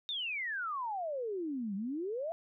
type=exponential two-way sweep; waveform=sine; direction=down then up; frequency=3729 to 189.3 to 690 Hz; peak=-34 dBFS; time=0.09-2.32 s; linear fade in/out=0 ms; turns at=1.75 s; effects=none